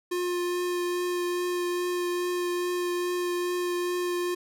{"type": "tone with vibrato", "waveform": "square", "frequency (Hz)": 354.6, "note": "F4", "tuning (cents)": 26, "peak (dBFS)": -27, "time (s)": [0.11, 4.35], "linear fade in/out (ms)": 10, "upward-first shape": "triangle", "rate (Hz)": 2.4, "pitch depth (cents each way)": 12, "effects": []}